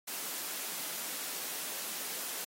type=high-pass noise; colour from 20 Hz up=white; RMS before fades=-39 dBFS; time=0.07-2.45 s; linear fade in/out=10 ms; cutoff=190 Hz; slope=24 dB/octave; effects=AAC 48 kbps